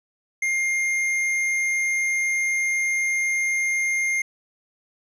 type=tone with hard clipping; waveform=sine; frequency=2118 Hz; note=C7; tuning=21 cents sharp; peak=-22 dBFS; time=0.42-4.22 s; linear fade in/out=5 ms; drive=8 dB; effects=none